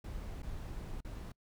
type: noise with dropouts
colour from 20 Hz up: brown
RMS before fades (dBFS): -42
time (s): 0.04-1.32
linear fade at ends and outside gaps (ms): 5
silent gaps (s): 0.421-0.429 / 1.007-1.047
effects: noise-tail reverb RT60 0.1 s tail -26 dB re dry